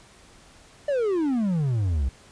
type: exponential sweep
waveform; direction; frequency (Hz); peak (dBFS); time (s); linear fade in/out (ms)
triangle; down; 600 to 61.74; -19; 0.88-2.09; 5
effects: pink hiss -52 dBFS RMS until 2.31 s + resampled to 22050 Hz